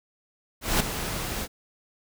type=noise with ADSR envelope; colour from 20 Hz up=pink; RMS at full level=-21 dBFS; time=0.61-1.48 s; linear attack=190 ms; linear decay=9 ms; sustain=-10 dB; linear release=50 ms; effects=none